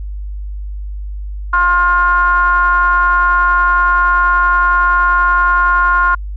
triangle ring-modulated tone, 177.9 Hz, F3, 32 cents sharp, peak -4 dBFS, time 1.53-6.15 s, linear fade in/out 5 ms, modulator 1240 Hz, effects added 50 Hz sine -21 dBFS peak until 6.36 s

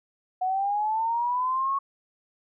sine linear sweep, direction up, 732 to 1108.7 Hz, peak -23 dBFS, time 0.41-1.79 s, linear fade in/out 10 ms, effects none

